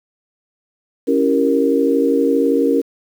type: chord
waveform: sine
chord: C# diminished seventh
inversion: none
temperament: equal with one note detuned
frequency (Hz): 277.2 / 329.6 / 387.5 / 466.2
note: C#4 / E4 / G4 / Bb4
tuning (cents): 0 / 0 / -20 / 0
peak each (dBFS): -16 / -21 / -21 / -16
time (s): 1.07-2.82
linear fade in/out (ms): 20
effects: 7-bit